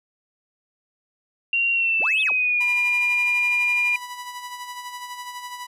sine tone with pitch glide, 2758 to 2415 Hz, F7 to D7, -22 to +48 cents, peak -18 dBFS, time 1.53-3.96 s, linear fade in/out 2 ms, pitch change -230 cents, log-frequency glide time 1.72-2.64 s
triangle linear two-way sweep, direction up then down, 31 to 3692 to 31 Hz, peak -25 dBFS, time 1.99-2.33 s, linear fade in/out 50 ms, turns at 2.21 s
sawtooth tone with tremolo, 985 Hz, B5, 5 cents flat, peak -27 dBFS, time 2.6-5.67 s, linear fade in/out 10 ms, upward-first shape sine, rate 12 Hz, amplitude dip 50%
effects resampled to 32000 Hz

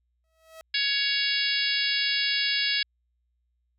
sawtooth tone with exponential growth, 645 Hz, E5, 38 cents flat, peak -36 dBFS, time 0.24-0.61 s, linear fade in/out 0 ms, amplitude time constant 80 ms
harmonic tone, 559 Hz, C#5, 14 cents sharp, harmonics 3 / 4 / 5 / 6 / 7 / 8 / 9, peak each -31 / -31 / -31 / -31 / -31 / -31 / -31 dBFS, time 0.74-2.83 s, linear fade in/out 5 ms
effects added 60 Hz sine -70 dBFS peak until 3.78 s

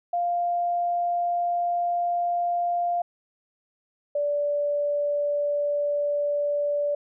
sine tone pair in turn, 698.5 / 581.2 Hz, F5 / D5, 0 / -18 cents, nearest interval minor third, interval 318 cents, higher first, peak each -22 dBFS, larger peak neither, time 0.13-3.02 / 4.15-6.95 s, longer first, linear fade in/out 5 ms, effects none

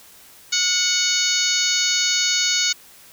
harmonic tone with a mistuned harmonic, 740 Hz, F#5, in tune, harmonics 2 / 3 / 4 / 5 / 6 / 7 / 8 / 9, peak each -29 / -26 / -27 / -25 / -23 / -28 / -29 / -23 dBFS, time 0.52-2.73 s, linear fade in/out 10 ms, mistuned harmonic 2, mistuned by -36 cents, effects white hiss -47 dBFS RMS until 3.12 s

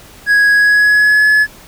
triangle tone with pitch glide, 1661.2 to 1707.9 Hz, G#6 to G#6, 0 to +48 cents, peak -5 dBFS, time 0.26-1.47 s, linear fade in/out 50 ms, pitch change +48 cents, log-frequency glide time 0.52-1.29 s, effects pink hiss -39 dBFS RMS until 1.67 s

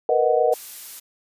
sine chord, B major seventh, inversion third, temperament equal, 466.2 / 493.9 / 622.3 / 740 Hz, A#4 / B4 / D#5 / F#5, 0 / 0 / 0 / 0 cents, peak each -21 / -21 / -21 / -22 dBFS, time 0.09-0.54 s, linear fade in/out 2 ms
blue noise, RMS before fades -36 dBFS, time 0.52-1 s, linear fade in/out 10 ms
effects resampled to 32000 Hz

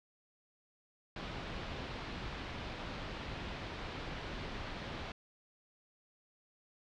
pink low-pass noise, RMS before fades -43 dBFS, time 1.16-5.12 s, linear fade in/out 2 ms, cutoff 4100 Hz, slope 24 dB/octave, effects none

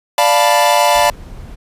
45% pulse chord, B half-diminished seventh, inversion first, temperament equal, 587.3 / 698.5 / 880 / 987.8 Hz, D5 / F5 / A5 / B5, 0 / 0 / 0 / 0 cents, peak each -15 dBFS, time 0.18-1.1 s, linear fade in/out 2 ms
brown noise, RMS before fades -32 dBFS, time 0.94-1.56 s, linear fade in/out 20 ms
effects resampled to 32000 Hz

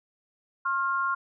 sine tone pair together, 1076.7 / 1396.9 Hz, C6 / F6, +49 / 0 cents, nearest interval perfect fourth, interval 451 cents, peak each -27 dBFS, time 0.65-1.15 s, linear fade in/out 10 ms, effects none

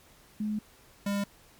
sine / square tone pair in turn, 212.2 / 201.2 Hz, G#3 / G3, +38 / +45 cents, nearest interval minor second, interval 93 cents, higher first, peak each -28 dBFS, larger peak neither, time 0.4-0.59 / 1.06-1.24 s, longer first, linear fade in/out 5 ms, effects pink hiss -58 dBFS RMS until 1.59 s + MP3 96 kbps

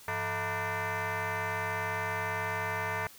sine tone with frequency modulation, 440 Hz, A4, in tune, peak -28 dBFS, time 0.08-3.07 s, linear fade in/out 2 ms, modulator 270 Hz, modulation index 6.5, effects tanh soft clip ceiling -29 dBFS + white hiss -53 dBFS RMS until 3.18 s

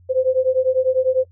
sine beating tone pair, 512 / 522 Hz, C5 / C5, -38 / -4 cents, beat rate 10 Hz, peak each -18 dBFS, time 0.09-1.25 s, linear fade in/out 20 ms, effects noise-tail reverb RT60 0.1 s tail -25 dB re dry + added 89 Hz sine -47 dBFS peak until 1.31 s

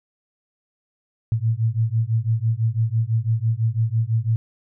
sine beating tone pair, 110 / 116 Hz, A2 / A#2, 0 / -8 cents, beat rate 6 Hz, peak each -21 dBFS, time 1.32-4.36 s, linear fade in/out 0 ms, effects none

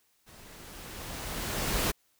pink noise with level ramp, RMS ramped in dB -53 to -27 dBFS, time 0.26-1.92 s, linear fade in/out 20 ms, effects white hiss -70 dBFS RMS until 2.19 s

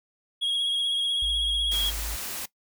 triangle tone with vibrato, 3297 Hz, G#7, 13 cents flat, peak -22 dBFS, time 0.41-1.91 s, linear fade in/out 20 ms, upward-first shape sine, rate 16 Hz, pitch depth 29 cents each way
sine tone, 53 Hz, G#1, 36 cents sharp, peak -31 dBFS, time 1.22-2.16 s, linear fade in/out 5 ms
white band-stop noise, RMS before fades -34 dBFS, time 1.71-2.46 s, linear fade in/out 10 ms, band 120 to 170 Hz, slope 96 dB/octave
effects noise-tail reverb RT60 0.1 s tail -19 dB re dry

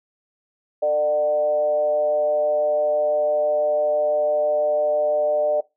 sine tone with frequency modulation, 599 Hz, D5, 34 cents sharp, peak -17 dBFS, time 0.82-5.61 s, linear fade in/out 10 ms, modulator 152 Hz, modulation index 0.52, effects noise-tail reverb RT60 0.2 s tail -19 dB re dry

